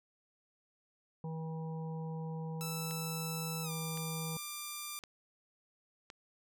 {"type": "harmonic tone", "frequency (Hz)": 160.8, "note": "E3", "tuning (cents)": -43, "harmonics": [1, 3, 5, 6], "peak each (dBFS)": [-38, -47, -52, -53], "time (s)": [1.24, 4.37], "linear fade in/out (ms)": 2}
{"type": "tone with pitch glide", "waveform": "5% pulse", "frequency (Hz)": [1318.5, 1188.3], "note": ["E6", "D6"], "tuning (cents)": [0, 20], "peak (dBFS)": -29, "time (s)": [2.61, 4.99], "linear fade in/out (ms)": 0, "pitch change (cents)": -180, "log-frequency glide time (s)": [3.63, 3.71]}
{"type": "click train", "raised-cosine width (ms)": 0.2, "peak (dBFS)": -30, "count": 4, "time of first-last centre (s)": [2.91, 6.101], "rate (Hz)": 0.94}
{"effects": []}